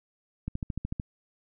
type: click train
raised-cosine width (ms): 5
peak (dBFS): -19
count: 8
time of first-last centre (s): 0.48-0.999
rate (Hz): 13.5
effects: none